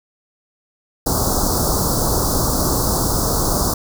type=band-stop noise; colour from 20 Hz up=pink; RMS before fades=-18 dBFS; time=1.06-3.74 s; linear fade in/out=5 ms; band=1300 to 4500 Hz; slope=48 dB/octave; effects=none